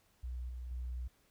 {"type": "tone with level steps", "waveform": "sine", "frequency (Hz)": 61.74, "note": "B1", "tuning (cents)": 0, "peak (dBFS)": [-37, -40, -36], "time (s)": [0.23, 1.08], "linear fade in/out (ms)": 10, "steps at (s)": [0.49, 0.71], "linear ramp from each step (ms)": 2, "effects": ["tanh soft clip ceiling -34 dBFS", "pink hiss -71 dBFS RMS until 1.3 s"]}